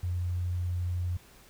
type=tone; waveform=sine; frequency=88.8 Hz; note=F2; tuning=29 cents sharp; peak=-28 dBFS; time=0.03-1.17 s; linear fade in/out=5 ms; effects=pink hiss -56 dBFS RMS until 1.49 s